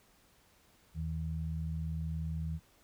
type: tone pair together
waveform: sine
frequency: 80.15 / 160.2 Hz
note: E2 / E3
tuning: -48 / -49 cents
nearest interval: octave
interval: 1199 cents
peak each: -36 / -37 dBFS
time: 0.94-2.6 s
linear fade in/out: 50 ms
effects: pink hiss -66 dBFS RMS until 2.83 s